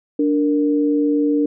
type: tone pair together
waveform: sine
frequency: 292.3 / 464 Hz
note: D4 / A#4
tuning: -8 / -8 cents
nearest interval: minor sixth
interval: 800 cents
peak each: -15 / -21 dBFS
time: 0.19-1.46 s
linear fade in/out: 5 ms
effects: none